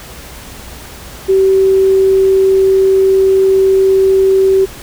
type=tone; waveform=sine; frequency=384.1 Hz; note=G4; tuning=35 cents flat; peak=-6 dBFS; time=1.28-4.66 s; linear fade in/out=20 ms; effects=added 60 Hz sine -36 dBFS peak until 4.82 s + pink hiss -32 dBFS RMS until 4.82 s